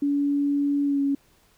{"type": "tone with pitch glide", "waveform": "sine", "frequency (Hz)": [284.9, 279], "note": ["C#4", "C#4"], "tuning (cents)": [48, 11], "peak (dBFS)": -20, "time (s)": [0.02, 1.15], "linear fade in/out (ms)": 5, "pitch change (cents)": -37, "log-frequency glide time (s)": [0.84, 1.01], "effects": ["pink hiss -61 dBFS RMS until 1.57 s"]}